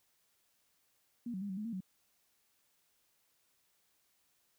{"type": "tone with pitch steps", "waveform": "sine", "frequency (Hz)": [238.4, 187.6, 202.5, 188.3, 211.9, 230.5, 187.1], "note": ["A#3", "F#3", "G#3", "F#3", "G#3", "A#3", "F#3"], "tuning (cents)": [39, 24, -43, 31, 35, -19, 20], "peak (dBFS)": -37, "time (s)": [1.26, 1.806], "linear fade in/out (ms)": 5, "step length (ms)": 78, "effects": ["white hiss -75 dBFS RMS until 4.58 s"]}